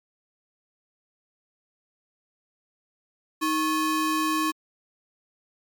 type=ring-modulated tone; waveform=square; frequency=705 Hz; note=F5; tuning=16 cents sharp; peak=-20 dBFS; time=3.41-4.52 s; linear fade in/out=20 ms; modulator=392 Hz; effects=MP3 96 kbps